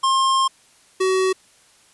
square tone pair in turn, 1065 / 376.5 Hz, C6 / F#4, +30 / +30 cents, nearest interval octave + tritone, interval 1800 cents, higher first, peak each -16 / -17 dBFS, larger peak first, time 0.03-0.48 / 1-1.33 s, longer first, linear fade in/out 10 ms, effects white hiss -54 dBFS RMS until 1.93 s + resampled to 24000 Hz

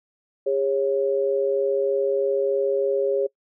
sine tone pair together, 405.8 / 549 Hz, G#4 / C#5, -40 / -17 cents, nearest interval perfect fourth, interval 523 cents, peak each -22 dBFS, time 0.46-3.27 s, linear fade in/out 10 ms, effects noise-tail reverb RT60 0.1 s tail -24 dB re dry

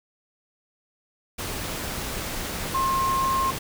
sine tone in noise, 1065 Hz, C6, 30 cents sharp, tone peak -21 dBFS, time 2.74-3.51 s, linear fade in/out 10 ms, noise pink, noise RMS -31 dBFS, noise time 1.38-3.59 s, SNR +7 dB, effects none

